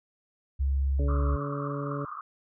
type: tone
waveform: sine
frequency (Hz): 68.4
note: C#2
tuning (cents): -23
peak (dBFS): -23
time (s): 0.59-1.37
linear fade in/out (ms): 20
type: harmonic tone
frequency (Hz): 142.5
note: C#3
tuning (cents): +48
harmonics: 1 / 2 / 3 / 4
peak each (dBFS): -33 / -36 / -38 / -39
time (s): 0.99-2.05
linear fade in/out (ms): 2
type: band-pass noise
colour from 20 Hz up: white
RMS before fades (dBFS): -39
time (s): 1.08-2.21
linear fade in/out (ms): 2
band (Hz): 1100 to 1300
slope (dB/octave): 96
effects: none